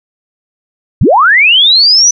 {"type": "linear sweep", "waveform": "sine", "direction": "up", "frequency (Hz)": [55, 6030], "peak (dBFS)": -3, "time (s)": [1.01, 2.11], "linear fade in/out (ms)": 5, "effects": []}